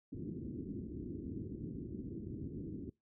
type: low-pass noise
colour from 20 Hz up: white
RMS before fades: -43 dBFS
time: 0.12-2.9 s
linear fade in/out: 5 ms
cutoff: 360 Hz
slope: 48 dB/octave
effects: noise-tail reverb RT60 0.2 s tail -23 dB re dry + high-pass 60 Hz 12 dB/octave